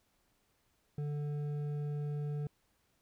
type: tone with hard clipping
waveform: sine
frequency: 146.83 Hz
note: D3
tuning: in tune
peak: -36 dBFS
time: 0.98-2.47 s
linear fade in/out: 2 ms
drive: 7 dB
effects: pink hiss -75 dBFS RMS until 3.01 s